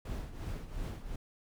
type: noise with tremolo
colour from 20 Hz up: brown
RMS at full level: -36 dBFS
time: 0.05-1.16 s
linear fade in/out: 5 ms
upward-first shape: triangle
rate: 2.8 Hz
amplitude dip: 75%
effects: none